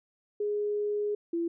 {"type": "tone pair in turn", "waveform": "sine", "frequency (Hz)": [415.3, 337.5], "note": ["G#4", "E4"], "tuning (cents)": [0, 41], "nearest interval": "major third", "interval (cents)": 359, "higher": "first", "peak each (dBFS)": -27, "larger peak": "neither", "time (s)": [[0.4, 1.15], [1.33, 1.48]], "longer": "first", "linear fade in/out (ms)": 5, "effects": []}